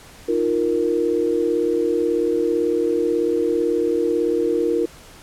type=chord; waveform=sine; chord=Eb suspended second; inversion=none; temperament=equal; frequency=311.1 / 349.2 / 466.2 Hz; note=Eb4 / F4 / Bb4; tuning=0 / 0 / 0 cents; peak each=-24 / -21 / -20 dBFS; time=0.28-4.86 s; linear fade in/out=10 ms; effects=pink hiss -44 dBFS RMS until 5.22 s + low-pass 12000 Hz 12 dB/octave